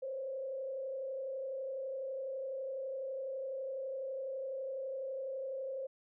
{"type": "tone with frequency modulation", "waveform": "sine", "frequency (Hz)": 533, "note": "C5", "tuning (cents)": 32, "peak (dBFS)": -37, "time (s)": [0.02, 5.87], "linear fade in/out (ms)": 10, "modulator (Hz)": 32, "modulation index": 0.61, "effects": []}